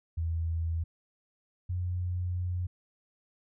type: tone pair in turn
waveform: sine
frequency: 82.41 / 89.55 Hz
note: E2 / F2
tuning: 0 / +44 cents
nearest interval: minor second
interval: 144 cents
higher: second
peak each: -28 / -29 dBFS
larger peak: first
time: 0.17-0.84 / 1.69-2.67 s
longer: second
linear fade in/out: 10 ms
effects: none